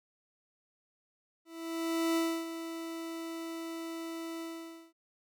40% pulse tone with ADSR envelope, 329.6 Hz, E4, in tune, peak -26 dBFS, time 1.45-4.93 s, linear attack 710 ms, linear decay 290 ms, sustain -11 dB, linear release 520 ms, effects none

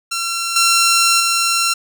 10% pulse tone with level steps, 1360 Hz, F6, 46 cents flat, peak -11 / -3 / -6 dBFS, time 0.11-1.74 s, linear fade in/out 10 ms, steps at 0.56 / 1.2 s, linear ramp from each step 2 ms, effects none

